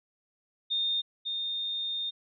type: tone pair in turn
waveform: sine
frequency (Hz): 3651 / 3651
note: A#7 / A#7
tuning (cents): -37 / -37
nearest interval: unison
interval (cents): 0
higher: neither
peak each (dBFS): -26 / -30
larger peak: first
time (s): 0.7-1.02 / 1.25-2.11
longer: second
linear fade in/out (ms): 20
effects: none